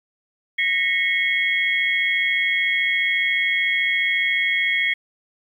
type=tone cluster; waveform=sine; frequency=1865 / 1999 / 2184 / 3281 Hz; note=A#6 / B6 / C#7 / G#7; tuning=0 / +20 / -26 / -22 cents; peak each=-24 / -26 / -20 / -27 dBFS; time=0.58-4.94 s; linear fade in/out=10 ms; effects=9-bit